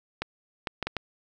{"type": "clicks", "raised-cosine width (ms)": 0.3, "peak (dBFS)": -13, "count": 5, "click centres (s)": [0.22, 0.672, 0.827, 0.87, 0.967], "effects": []}